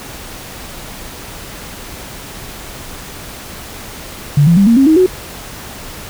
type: tone with pitch steps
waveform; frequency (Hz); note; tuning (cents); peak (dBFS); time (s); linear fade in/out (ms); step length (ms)
sine; 144.8 / 169.24 / 197.8 / 231.2 / 270.2 / 315.8 / 369.1; D3 / E3 / G3 / A#3 / C#4 / D#4 / F#4; -24 / +46 / +16 / -14 / -44 / +26 / -4; -5; 4.37-5.063; 5; 99
effects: pink hiss -30 dBFS RMS until 6.09 s